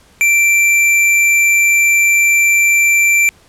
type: tone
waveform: square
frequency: 2349 Hz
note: D7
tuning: in tune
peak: -9 dBFS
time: 0.21-3.29 s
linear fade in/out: 0 ms
effects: pink hiss -48 dBFS RMS until 3.48 s + low-pass 11000 Hz 12 dB/octave